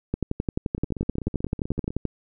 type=two click trains; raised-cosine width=3 ms; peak=-19 / -11 dBFS; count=19 / 23; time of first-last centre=0.78-1.905 / 0.14-2.053 s; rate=16 / 11.5 Hz; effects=none